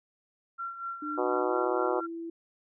sine tone with tremolo, 1367 Hz, F6, 37 cents flat, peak -32 dBFS, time 0.58-2.07 s, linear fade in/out 20 ms, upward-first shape sine, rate 4.2 Hz, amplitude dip 65%
sine tone with pitch glide, 300.1 to 333 Hz, D4 to E4, +38 to +18 cents, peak -35 dBFS, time 1.02-2.3 s, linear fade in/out 5 ms, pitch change +180 cents, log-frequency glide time 1.41-1.56 s
harmonic tone, 123.47 Hz, B2, in tune, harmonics 3 / 4 / 5 / 6 / 7 / 8 / 9 / 10, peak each -30 / -32 / -34 / -36 / -37 / -38 / -39 / -40 dBFS, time 1.17-2.01 s, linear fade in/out 20 ms
effects none

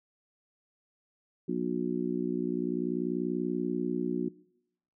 harmonic tone, 60.4 Hz, B1, 38 cents flat, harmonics 3 / 4 / 5 / 6, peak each -34 / -34 / -34 / -34 dBFS, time 1.48-4.29 s, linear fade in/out 10 ms, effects noise-tail reverb RT60 0.8 s tail -22 dB re dry

